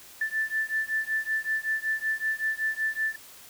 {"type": "beating tone pair", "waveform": "sine", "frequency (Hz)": [1760, 1765.3], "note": ["A6", "A6"], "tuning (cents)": [0, 5], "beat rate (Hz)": 5.3, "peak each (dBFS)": -29, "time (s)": [0.21, 3.16], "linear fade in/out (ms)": 5, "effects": ["white hiss -49 dBFS RMS until 3.49 s"]}